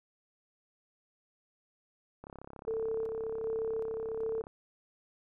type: click train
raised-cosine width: 1 ms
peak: -32 dBFS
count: 77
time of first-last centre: 2.24-4.469 s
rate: 34.1 Hz
type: tone with tremolo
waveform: sine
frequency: 446.5 Hz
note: A4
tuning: 25 cents sharp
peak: -31 dBFS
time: 2.67-4.42 s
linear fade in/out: 10 ms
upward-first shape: square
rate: 1.3 Hz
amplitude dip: 30%
effects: none